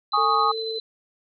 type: tone with tremolo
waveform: sine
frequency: 4038 Hz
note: B7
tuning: 38 cents sharp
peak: -29 dBFS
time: 0.12-0.8 s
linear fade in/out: 2 ms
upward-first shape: square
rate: 11 Hz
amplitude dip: 30%
type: chord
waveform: sine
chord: Ab suspended fourth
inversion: none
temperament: equal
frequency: 830.6 / 1108.7 / 1244.5 Hz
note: Ab5 / Db6 / Eb6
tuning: 0 / 0 / 0 cents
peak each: -24 / -23 / -20 dBFS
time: 0.13-0.52 s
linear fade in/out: 10 ms
type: tone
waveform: sine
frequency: 447.1 Hz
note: A4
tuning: 28 cents sharp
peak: -28 dBFS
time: 0.17-0.79 s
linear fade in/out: 10 ms
effects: none